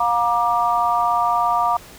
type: harmonic tone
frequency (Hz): 236.8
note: A#3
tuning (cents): +27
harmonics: 3 / 4 / 5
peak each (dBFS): -20 / -20 / -20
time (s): 0-1.77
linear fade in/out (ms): 5
effects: pink hiss -42 dBFS RMS until 1.98 s